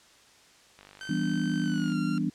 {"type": "click train", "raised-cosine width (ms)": 0.3, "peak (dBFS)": -33, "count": 57, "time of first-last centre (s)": [0.79, 1.921], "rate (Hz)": 49.5}
{"type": "tone with pitch glide", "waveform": "sawtooth", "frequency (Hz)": [1543, 1382.6], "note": ["G6", "F6"], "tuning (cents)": [-28, -18], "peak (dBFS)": -34, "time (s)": [1.01, 2.18], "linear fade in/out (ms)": 0, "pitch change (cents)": -190, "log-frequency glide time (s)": [1.63, 1.96]}
{"type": "chord", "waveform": "sine", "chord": "E minor seventh", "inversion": "none", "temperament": "equal", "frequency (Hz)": [164.81, 196, 246.9, 293.7], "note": ["E3", "G3", "B3", "D4"], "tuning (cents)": [0, 0, 0, 0], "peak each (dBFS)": -31, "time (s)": [1.09, 2.3], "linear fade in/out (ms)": 5}
{"effects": ["white hiss -57 dBFS RMS until 2.34 s", "low-pass 7000 Hz 12 dB/octave"]}